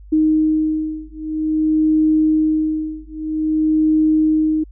sine beating tone pair, 311.1 / 311.61 Hz, D#4 / D#4, 0 / +3 cents, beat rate 0.51 Hz, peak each -17 dBFS, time 0.12-4.64 s, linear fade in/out 10 ms, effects added 50 Hz sine -37 dBFS peak until 4.71 s

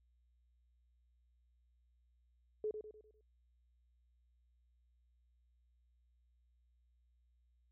sine tone with echo, 427.8 Hz, A4, 49 cents flat, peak -35 dBFS, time 2.64-2.71 s, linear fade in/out 2 ms, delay 100 ms, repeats 5, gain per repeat -7 dB, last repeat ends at 3.21 s, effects added 60 Hz sine -70 dBFS peak until 7.71 s

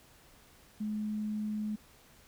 sine tone, 212.5 Hz, G#3, 40 cents sharp, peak -32 dBFS, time 0.8-1.76 s, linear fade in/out 10 ms, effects pink hiss -60 dBFS RMS until 2.27 s

